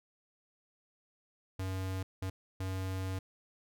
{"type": "tone bursts at uneven times", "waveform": "square", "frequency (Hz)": 94.4, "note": "F#2", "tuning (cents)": 35, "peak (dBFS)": -35, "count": 3, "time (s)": [[1.59, 2.03], [2.22, 2.3], [2.6, 3.19]], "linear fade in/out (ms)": 5, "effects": []}